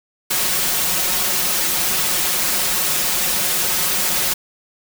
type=noise with comb filter; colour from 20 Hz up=white; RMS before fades=-19 dBFS; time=0.3-4.34 s; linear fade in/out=10 ms; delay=5.5 ms; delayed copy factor=+0.75; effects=none